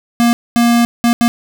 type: tone bursts at uneven times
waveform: square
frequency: 236.2 Hz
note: A#3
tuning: 23 cents sharp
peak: -9 dBFS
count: 4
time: 0.2-0.33 / 0.56-0.85 / 1.04-1.13 / 1.21-1.28 s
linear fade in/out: 0 ms
effects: none